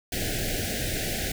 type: band-stop noise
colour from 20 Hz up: pink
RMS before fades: -29 dBFS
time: 0.12-1.32 s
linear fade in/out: 5 ms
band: 760 to 1500 Hz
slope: 96 dB/octave
effects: none